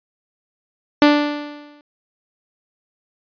sawtooth tone with exponential decay, 293.7 Hz, D4, in tune, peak -3 dBFS, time 1.02-1.81 s, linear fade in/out 1 ms, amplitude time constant 170 ms, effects resampled to 11025 Hz

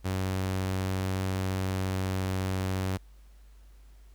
sawtooth tone, 94.4 Hz, F#2, 35 cents sharp, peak -24 dBFS, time 0.04-2.98 s, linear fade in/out 20 ms, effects added 50 Hz sine -50 dBFS peak until 4.14 s + pink hiss -66 dBFS RMS until 4.14 s

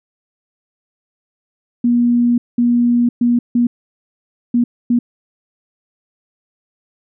sine tone bursts at uneven times, 240 Hz, B3, 49 cents flat, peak -10 dBFS, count 6, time 1.84-2.38 / 2.58-3.09 / 3.21-3.39 / 3.55-3.67 / 4.54-4.64 / 4.9-4.99 s, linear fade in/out 5 ms, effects none

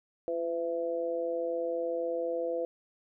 sine tone with amplitude modulation, 505 Hz, B4, 39 cents sharp, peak -25 dBFS, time 0.28-2.65 s, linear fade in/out 0 ms, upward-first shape sine, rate 164 Hz, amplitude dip 95%, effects none

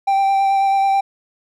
triangle tone with vibrato, 784 Hz, G5, in tune, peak -11 dBFS, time 0.07-1.01 s, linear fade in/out 10 ms, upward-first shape sine, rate 9.2 Hz, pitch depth 14 cents each way, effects none

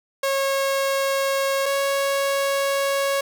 sawtooth tone pair in turn, 546 / 553.3 Hz, C#5 / C#5, -26 / -3 cents, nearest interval unison, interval 23 cents, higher second, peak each -16 dBFS, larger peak neither, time 0.23-1.66 / 1.66-3.21 s, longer second, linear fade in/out 5 ms, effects none

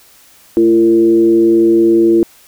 sine tone with frequency modulation, 340.1 Hz, F4, 46 cents flat, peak -6 dBFS, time 0.57-2.23 s, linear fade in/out 0 ms, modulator 118 Hz, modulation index 0.51, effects white hiss -45 dBFS RMS until 2.47 s

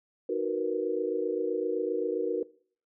sine chord, B major seventh, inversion first, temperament equal, 311.1 / 370 / 466.2 / 493.9 Hz, D#4 / F#4 / A#4 / B4, 0 / 0 / 0 / 0 cents, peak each -36 / -31 / -30 / -35 dBFS, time 0.29-2.43 s, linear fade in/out 5 ms, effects noise-tail reverb RT60 0.5 s tail -21 dB re dry

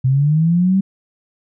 sine linear sweep, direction up, 127 to 196 Hz, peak -11 dBFS, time 0.04-0.81 s, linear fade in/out 10 ms, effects none

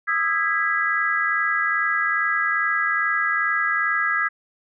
sine chord, E major seventh, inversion third, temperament just, 1236.1 / 1318.5 / 1648.1 / 1977.8 Hz, D#6 / E6 / G#6 / B6, -12 / 0 / -14 / +2 cents, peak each -27 / -26 / -22 / -25 dBFS, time 0.07-4.29 s, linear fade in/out 20 ms, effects none

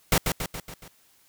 pink noise with echo, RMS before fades -20 dBFS, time 0.12-0.18 s, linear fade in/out 2 ms, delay 140 ms, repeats 5, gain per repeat -5 dB, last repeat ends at 0.88 s, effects white hiss -61 dBFS RMS until 1.28 s

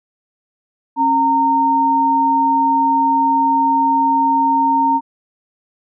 sine tone pair together, 272.9 / 920 Hz, C#4 / A#5, -27 / -23 cents, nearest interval octave + major sixth, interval 2104 cents, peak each -19 / -12 dBFS, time 0.96-5.01 s, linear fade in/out 50 ms, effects none

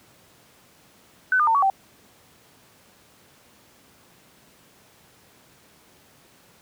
sine tone with pitch steps, 1510 / 1208 / 903 / 1127 / 776 Hz, F#6 / D6 / A5 / C#6 / G5, +35 / +48 / +45 / +28 / -18 cents, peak -16 dBFS, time 1.32-1.7 s, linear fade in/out 2 ms, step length 76 ms, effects pink hiss -55 dBFS RMS until 6.61 s + high-pass 100 Hz 12 dB/octave

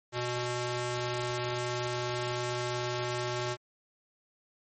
square tone with high-pass filter, 122.3 Hz, B2, 16 cents flat, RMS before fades -33 dBFS, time 0.12-3.57 s, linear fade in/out 50 ms, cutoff 250 Hz, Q 0.51, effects MP3 32 kbps

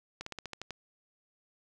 slowing click train, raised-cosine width 0.2 ms, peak -22 dBFS, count 8, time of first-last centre 0.21-0.707 s, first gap 54 ms, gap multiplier 1.09, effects none

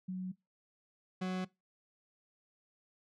sine / 40% pulse tone pair in turn, 185 / 185 Hz, F#3 / F#3, 0 / 0 cents, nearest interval unison, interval 0 cents, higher neither, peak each -36 / -33 dBFS, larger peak second, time 0.08-0.32 / 1.21-1.45 s, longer neither, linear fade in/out 10 ms, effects noise-tail reverb RT60 0.2 s tail -21 dB re dry + low-pass 5000 Hz 12 dB/octave

